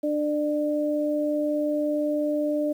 sine tone pair together, 297.5 / 597 Hz, D4 / D5, +22 / +28 cents, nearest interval octave, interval 1206 cents, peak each -25 dBFS, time 0.03-2.73 s, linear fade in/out 10 ms, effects 9-bit

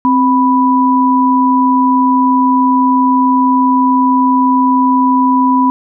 sine tone pair together, 261.6 / 987.7 Hz, C4 / B5, 0 / 0 cents, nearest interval octave + major seventh, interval 2300 cents, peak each -10 dBFS, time 0.05-5.7 s, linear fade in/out 0 ms, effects none

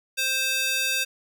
square tone with high-pass filter, 524 Hz, C5, 2 cents sharp, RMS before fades -25 dBFS, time 0.17-1.05 s, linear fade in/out 20 ms, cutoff 2500 Hz, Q 1.2, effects none

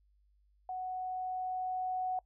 sine tone with level ramp, 741 Hz, F#5, 2 cents sharp, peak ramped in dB -36 to -31 dBFS, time 0.69-2.19 s, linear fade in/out 2 ms, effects noise-tail reverb RT60 0.1 s tail -23 dB re dry + added 50 Hz sine -66 dBFS peak until 2.25 s

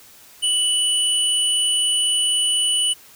sine tone pair together, 2966 / 9330 Hz, F#7 / D9, +4 / -12 cents, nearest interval octave + minor sixth, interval 1984 cents, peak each -17 / -21 dBFS, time 0.42-2.94 s, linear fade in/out 20 ms, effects tanh soft clip ceiling -10 dBFS + white hiss -47 dBFS RMS until 3.15 s

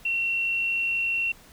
sine tone with frequency modulation, 2726 Hz, F7, 43 cents flat, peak -23 dBFS, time 0.05-1.32 s, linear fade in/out 5 ms, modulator 52.6 Hz, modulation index 0.44, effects pink hiss -52 dBFS RMS until 1.52 s

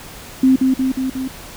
sine tone with echo, 261.6 Hz, C4, in tune, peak -8 dBFS, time 0.43-0.56 s, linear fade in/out 5 ms, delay 180 ms, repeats 4, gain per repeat -3 dB, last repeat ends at 1.28 s, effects pink hiss -36 dBFS RMS until 1.56 s

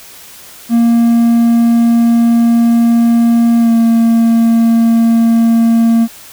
triangle tone with pitch glide, 233.1 to 229.4 Hz, A#3 to A#3, 0 to -28 cents, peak -4 dBFS, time 0.69-6.08 s, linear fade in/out 50 ms, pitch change -28 cents, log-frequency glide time 3.59-3.71 s, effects white hiss -35 dBFS RMS until 6.32 s

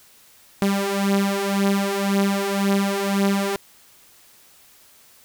sawtooth beating tone pair, 196.9 / 198.8 Hz, G3 / G3, +8 / +25 cents, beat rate 1.9 Hz, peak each -19 / -17 dBFS, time 0.62-3.56 s, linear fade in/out 0 ms, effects white hiss -52 dBFS RMS until 5.24 s

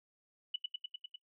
sine tone with echo, 2960 Hz, F#7, in tune, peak -32 dBFS, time 0.54-0.56 s, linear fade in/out 5 ms, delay 100 ms, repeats 6, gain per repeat -2 dB, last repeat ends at 1.16 s, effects noise-tail reverb RT60 0.1 s tail -19 dB re dry

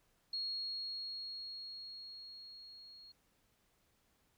sine tone with level ramp, 4300 Hz, C8, 47 cents sharp, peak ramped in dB -36 to -54 dBFS, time 0.33-3.12 s, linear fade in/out 5 ms, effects pink hiss -75 dBFS RMS until 4.37 s

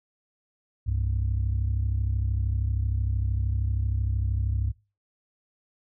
sine tone pair together, 66.21 / 99.2 Hz, C2 / G2, +21 / +21 cents, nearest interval perfect fifth, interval 700 cents, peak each -25 dBFS, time 0.86-4.72 s, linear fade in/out 20 ms, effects noise-tail reverb RT60 0.3 s tail -21 dB re dry + tanh soft clip ceiling -18 dBFS

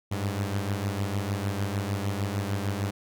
sawtooth beating tone pair, 98 / 104.6 Hz, G2 / G#2, 0 / +13 cents, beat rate 6.6 Hz, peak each -25 / -28 dBFS, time 0.11-2.91 s, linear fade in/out 10 ms, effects none

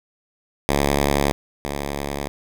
5% pulse tone pair in turn, 70.9 / 70.9 Hz, C#2 / C#2, +40 / +40 cents, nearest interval unison, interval 0 cents, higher neither, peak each -6 / -14 dBFS, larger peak first, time 0.69-1.32 / 1.65-2.28 s, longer neither, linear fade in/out 0 ms, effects none

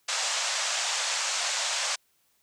white band-pass noise, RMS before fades -29 dBFS, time 0.08-1.96 s, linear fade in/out 10 ms, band 560 to 7800 Hz, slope 48 dB/octave, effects white hiss -69 dBFS RMS until 2.42 s

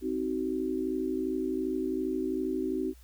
sine chord, C diminished, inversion none, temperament just, 261.6 / 314 / 376.7 Hz, C4 / Eb4 / Gb4, 0 / +16 / +31 cents, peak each -33 / -33 / -32 dBFS, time 0.01-2.94 s, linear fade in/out 50 ms, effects added 60 Hz sine -51 dBFS peak until 3.03 s + white hiss -62 dBFS RMS until 3.03 s

